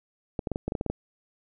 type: clicks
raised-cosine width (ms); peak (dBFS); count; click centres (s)
2; -15; 10; 0.392 / 0.472 / 0.517 / 0.559 / 0.68 / 0.721 / 0.752 / 0.811 / 0.863 / 0.9
effects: none